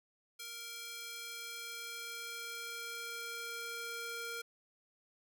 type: tone with high-pass filter sweep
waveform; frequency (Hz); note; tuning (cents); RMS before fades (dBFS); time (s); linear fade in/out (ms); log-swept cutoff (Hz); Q
square; 466.2; A#4; 0; -44; 0.39-4.42; 10; 2700 to 1000; 0.78
effects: none